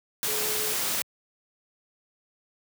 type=tone in noise; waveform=sine; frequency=428 Hz; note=A4; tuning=48 cents flat; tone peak=-35 dBFS; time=0.28-0.73 s; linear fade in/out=0 ms; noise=white; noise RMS=-28 dBFS; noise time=0.23-1.02 s; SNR=-10 dB; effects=high-pass 100 Hz 12 dB/octave